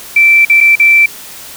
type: tone with dropouts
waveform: sine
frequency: 2336 Hz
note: D7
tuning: 10 cents flat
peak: -3 dBFS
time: 0.16-1.06 s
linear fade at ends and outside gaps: 5 ms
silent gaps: 0.451-0.497 / 0.605-0.609 / 0.755-0.797 s
effects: white hiss -30 dBFS RMS until 1.56 s